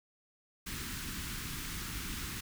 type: band-stop noise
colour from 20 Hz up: pink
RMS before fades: -40 dBFS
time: 0.66-2.41 s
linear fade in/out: 10 ms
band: 310 to 1200 Hz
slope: 24 dB/octave
effects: none